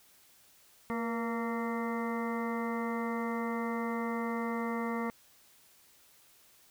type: harmonic tone with a mistuned harmonic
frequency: 230 Hz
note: A#3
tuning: 23 cents flat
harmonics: 1 / 2 / 3 / 4 / 5 / 6 / 8 / 9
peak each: -34 / -38 / -44 / -41 / -41 / -47 / -46 / -46 dBFS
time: 0.9-5.1 s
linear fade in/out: 0 ms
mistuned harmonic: 2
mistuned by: +43 cents
effects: white hiss -62 dBFS RMS until 6.7 s

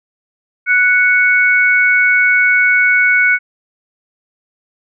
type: tone pair together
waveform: sine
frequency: 1480 / 2220 Hz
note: F#6 / C#7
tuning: 0 / +2 cents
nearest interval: perfect fifth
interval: 702 cents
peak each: -11 dBFS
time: 0.66-3.39 s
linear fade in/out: 50 ms
effects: none

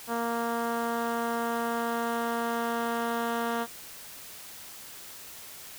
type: tone with low-pass filter sweep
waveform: 10% pulse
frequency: 232.9 Hz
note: A#3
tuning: 1 cent flat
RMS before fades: -30 dBFS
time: 0.07-3.67 s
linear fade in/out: 50 ms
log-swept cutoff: 1500 to 2400 Hz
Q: 0.89
effects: white hiss -45 dBFS RMS until 5.78 s

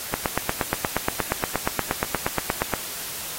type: click train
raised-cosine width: 0.5 ms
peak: -6 dBFS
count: 23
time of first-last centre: 0.14-2.737 s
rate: 8.47 Hz
effects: white hiss -33 dBFS RMS until 3.38 s + AAC 48 kbps

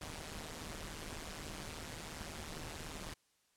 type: noise with amplitude modulation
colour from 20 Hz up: pink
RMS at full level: -42 dBFS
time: 0.01-3.14 s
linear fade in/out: 5 ms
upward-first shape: sine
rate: 156 Hz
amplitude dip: 85%
effects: white hiss -75 dBFS RMS until 3.56 s + low-pass 10000 Hz 12 dB/octave

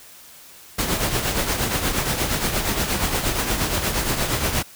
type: noise with tremolo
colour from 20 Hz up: pink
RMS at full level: -20 dBFS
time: 0.78-4.63 s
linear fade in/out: 10 ms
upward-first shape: triangle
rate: 8.5 Hz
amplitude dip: 60%
effects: white hiss -45 dBFS RMS until 4.75 s

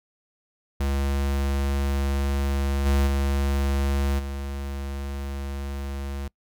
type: tone with level steps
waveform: square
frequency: 69.3 Hz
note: C#2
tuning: in tune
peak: -23 / -19 / -22 / -30 dBFS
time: 0.8-6.28 s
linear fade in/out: 5 ms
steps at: 2.85 / 3.06 / 4.18 s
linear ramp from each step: 20 ms
effects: noise-tail reverb RT60 0.1 s tail -24 dB re dry

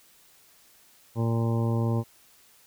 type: harmonic tone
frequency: 115.2 Hz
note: A#2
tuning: 20 cents flat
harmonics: 1 / 2 / 3 / 4 / 5 / 7 / 8 / 9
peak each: -24 / -30 / -34 / -36 / -38 / -41 / -42 / -43 dBFS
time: 1.15-2.04 s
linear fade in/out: 50 ms
effects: white hiss -58 dBFS RMS until 2.66 s

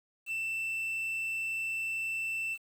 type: tone with quantisation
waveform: triangle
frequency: 2669 Hz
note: E7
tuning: 21 cents sharp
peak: -30 dBFS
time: 0.26-2.58 s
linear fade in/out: 50 ms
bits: 9
effects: none

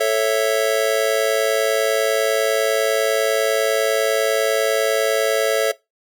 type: chord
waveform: square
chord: A major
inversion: none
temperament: just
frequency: 440 / 550 / 660 Hz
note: A4 / C#5 / E5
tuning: 0 / -14 / +2 cents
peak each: -21 dBFS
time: 0-5.72 s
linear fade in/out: 10 ms
effects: noise-tail reverb RT60 0.2 s tail -20 dB re dry

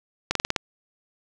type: slowing click train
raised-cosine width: 0.2 ms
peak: -5 dBFS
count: 6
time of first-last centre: 0.31-0.562 s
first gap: 43 ms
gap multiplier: 1.08
effects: none

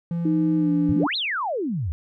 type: tone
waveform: triangle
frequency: 169.8 Hz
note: F3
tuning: 48 cents flat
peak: -21 dBFS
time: 0.11-1.04 s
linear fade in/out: 2 ms
type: tone with pitch glide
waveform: sine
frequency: 311.1 to 291.9 Hz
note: D#4 to D4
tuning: 0 to -10 cents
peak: -19 dBFS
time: 0.25-1.07 s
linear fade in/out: 5 ms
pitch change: -110 cents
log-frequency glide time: 0.57-0.71 s
type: exponential two-way sweep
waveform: sine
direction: up then down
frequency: 71.4 to 4305 to 71.4 Hz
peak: -23 dBFS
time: 0.89-1.92 s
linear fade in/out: 0 ms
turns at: 1.16 s
effects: none

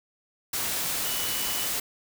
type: tone in noise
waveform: sine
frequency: 2960 Hz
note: F#7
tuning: in tune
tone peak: -36 dBFS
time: 1.05-1.67 s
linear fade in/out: 5 ms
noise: white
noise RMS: -29 dBFS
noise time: 0.53-1.8 s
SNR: -10 dB
effects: none

